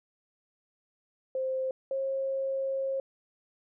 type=tone pair in turn; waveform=sine; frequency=523.3 / 538.3 Hz; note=C5 / C5; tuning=0 / +49 cents; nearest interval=unison; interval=49 cents; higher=second; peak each=-28 dBFS; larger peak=neither; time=1.35-1.71 / 1.91-3 s; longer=second; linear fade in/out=2 ms; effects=none